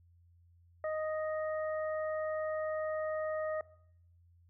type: harmonic tone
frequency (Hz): 622.3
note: D#5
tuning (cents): 0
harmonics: 1 / 2 / 3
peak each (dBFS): -33 / -43 / -46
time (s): 0.84-3.61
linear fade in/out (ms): 2
effects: noise-tail reverb RT60 0.7 s tail -20 dB re dry + added 86 Hz sine -61 dBFS peak until 4.49 s

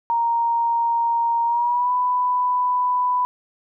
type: tone with pitch glide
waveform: sine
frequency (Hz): 932.3 to 993.5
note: A#5 to B5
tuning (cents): 0 to +10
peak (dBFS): -17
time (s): 0.1-3.25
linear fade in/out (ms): 0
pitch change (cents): +110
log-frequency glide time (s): 1.45-1.92
effects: none

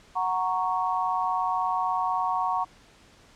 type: chord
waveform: sine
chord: F# major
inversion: none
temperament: equal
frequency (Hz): 740 / 932.3 / 1108.7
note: F#5 / A#5 / C#6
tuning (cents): 0 / 0 / 0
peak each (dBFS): -28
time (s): 0.15-2.65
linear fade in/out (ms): 20
effects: pink hiss -55 dBFS RMS until 3.35 s + low-pass 7000 Hz 12 dB/octave

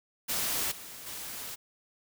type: noise with level steps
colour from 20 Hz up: white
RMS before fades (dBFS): -31 / -45 / -40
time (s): 0.28-1.56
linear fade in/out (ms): 20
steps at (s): 0.71 / 1.06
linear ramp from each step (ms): 10
effects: none

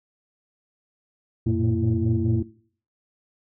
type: tone cluster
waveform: sine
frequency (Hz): 90.9 / 112.3 / 117 / 228.1 / 334.2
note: F#2 / A2 / A#2 / A#3 / E4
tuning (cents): -30 / +36 / +7 / -37 / +24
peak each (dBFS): -25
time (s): 1.46-2.43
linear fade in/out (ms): 10
effects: noise-tail reverb RT60 0.5 s tail -18 dB re dry + tanh soft clip ceiling -12 dBFS

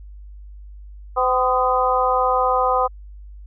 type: harmonic tone with a mistuned harmonic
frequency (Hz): 255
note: C4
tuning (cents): -44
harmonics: 2 / 3 / 4 / 5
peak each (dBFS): -21 / -21 / -21 / -21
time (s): 1.16-2.88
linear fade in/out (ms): 20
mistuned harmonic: 5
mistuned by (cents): -43
effects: added 50 Hz sine -36 dBFS peak until 3.46 s

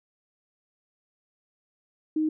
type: tone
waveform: sine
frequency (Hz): 311.1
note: D#4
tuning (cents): 0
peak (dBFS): -22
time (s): 2.16-2.29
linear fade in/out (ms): 5
effects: none

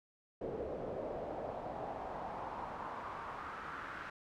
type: noise with band-pass filter sweep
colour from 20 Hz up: brown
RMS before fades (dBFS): -43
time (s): 0.41-4.1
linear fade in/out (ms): 5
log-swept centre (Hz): 470 to 1500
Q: 3
effects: none

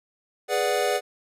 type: chord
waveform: square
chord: G# half-diminished seventh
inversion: none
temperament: equal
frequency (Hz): 415.3 / 493.9 / 587.3 / 740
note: G#4 / B4 / D5 / F#5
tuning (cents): 0 / 0 / 0 / 0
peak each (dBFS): -28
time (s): 0.48-1.01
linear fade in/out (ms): 50
effects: resampled to 32000 Hz

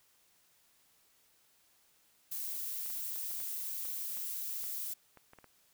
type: noise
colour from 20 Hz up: violet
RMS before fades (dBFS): -39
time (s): 2.31-4.94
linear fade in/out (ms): 10
type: clicks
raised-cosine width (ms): 0.5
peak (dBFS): -39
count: 12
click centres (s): 2.861 / 2.903 / 3.16 / 3.314 / 3.403 / 3.852 / 4.171 / 4.64 / 5.173 / 5.334 / 5.387 / 5.443
effects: white hiss -69 dBFS RMS until 5.73 s

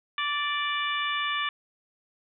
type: harmonic tone with a mistuned harmonic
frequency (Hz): 587.3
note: D5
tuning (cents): 0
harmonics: 2 / 3 / 4 / 5 / 6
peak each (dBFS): -30 / -32 / -33 / -34 / -35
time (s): 0.18-1.49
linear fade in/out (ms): 2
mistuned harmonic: 2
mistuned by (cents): -16
effects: none

